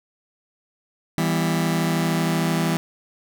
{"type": "chord", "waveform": "sawtooth", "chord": "E minor", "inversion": "none", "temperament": "just", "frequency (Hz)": [164.81, 197.78, 247.2], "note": ["E3", "G3", "B3"], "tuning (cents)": [0, 16, 2], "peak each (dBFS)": [-17, -22, -23], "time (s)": [1.18, 2.77], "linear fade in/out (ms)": 0, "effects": []}